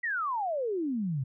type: exponential sweep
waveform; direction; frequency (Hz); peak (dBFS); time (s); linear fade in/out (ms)
sine; down; 1986 to 124.4; -28; 0.03-1.24; 10
effects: none